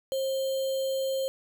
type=tone with sample-and-hold; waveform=sine; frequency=534 Hz; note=C5; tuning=35 cents sharp; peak=-26 dBFS; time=0.12-1.28 s; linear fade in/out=0 ms; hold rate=3675 Hz; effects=none